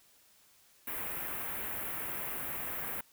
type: band-stop noise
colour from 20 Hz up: white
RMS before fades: -38 dBFS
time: 0.87-3.01 s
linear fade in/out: 5 ms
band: 2400 to 12000 Hz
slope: 24 dB/octave
effects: white hiss -64 dBFS RMS until 3.12 s